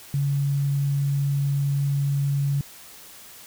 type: tone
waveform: sine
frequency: 140.5 Hz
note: C#3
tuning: 24 cents sharp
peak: -20 dBFS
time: 0.14-2.61 s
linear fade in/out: 2 ms
effects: white hiss -45 dBFS RMS until 3.46 s